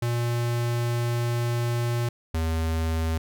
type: tone pair in turn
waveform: square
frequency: 119.1 / 80.99 Hz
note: A#2 / E2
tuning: +38 / -30 cents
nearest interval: perfect fifth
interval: 668 cents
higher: first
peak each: -24 dBFS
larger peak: neither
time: 0.02-2.09 / 2.34-3.18 s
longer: first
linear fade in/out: 5 ms
effects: none